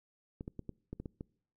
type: clicks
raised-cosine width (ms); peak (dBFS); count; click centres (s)
3; -28; 8; 0.409 / 0.479 / 0.593 / 0.693 / 0.93 / 1 / 1.058 / 1.209
effects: noise-tail reverb RT60 0.6 s tail -25 dB re dry